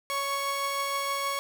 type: tone pair together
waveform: sawtooth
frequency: 558 / 1109.6 Hz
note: C#5 / C#6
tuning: +11 / +1 cents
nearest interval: octave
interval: 1190 cents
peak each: -31 / -25 dBFS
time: 0.1-1.39 s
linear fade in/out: 0 ms
effects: none